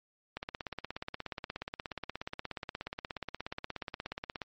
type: click train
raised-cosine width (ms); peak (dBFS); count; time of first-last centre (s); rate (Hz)
0.3; -21; 69; 0.37-4.418; 16.8
effects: MP3 32 kbps